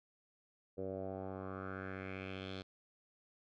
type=tone with low-pass filter sweep; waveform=10% pulse; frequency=95.2 Hz; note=F#2; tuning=50 cents sharp; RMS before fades=-44 dBFS; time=0.77-2.63 s; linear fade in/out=20 ms; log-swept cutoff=490 to 4000 Hz; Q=3.5; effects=none